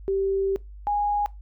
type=tone pair in turn; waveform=sine; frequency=389.4 / 825.1 Hz; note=G4 / G#5; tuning=-12 / -12 cents; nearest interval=octave + minor second; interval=1300 cents; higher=second; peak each=-21 dBFS; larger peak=neither; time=0.08-0.56 / 0.87-1.26 s; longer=first; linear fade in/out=0 ms; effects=noise-tail reverb RT60 0.2 s tail -21 dB re dry + added 50 Hz sine -39 dBFS peak until 1.41 s